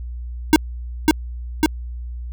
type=tone with echo; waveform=square; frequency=311.1 Hz; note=D#4; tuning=in tune; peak=-8 dBFS; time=0.53-0.56 s; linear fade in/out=0 ms; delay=550 ms; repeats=2; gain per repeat=-2 dB; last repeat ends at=1.66 s; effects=added 60 Hz sine -27 dBFS peak until 2.32 s